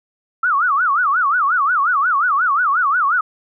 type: tone with vibrato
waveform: sine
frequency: 1279 Hz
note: D#6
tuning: 47 cents sharp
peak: -13 dBFS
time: 0.43-3.21 s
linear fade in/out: 5 ms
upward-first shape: sine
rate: 5.6 Hz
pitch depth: 270 cents each way
effects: none